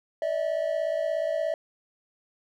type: tone pair together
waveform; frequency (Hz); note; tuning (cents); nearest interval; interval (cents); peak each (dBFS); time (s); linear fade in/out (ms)
triangle; 587.3 / 644.2; D5 / E5; 0 / -40; major second; 160; -27 / -25; 0.22-1.54; 2
effects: none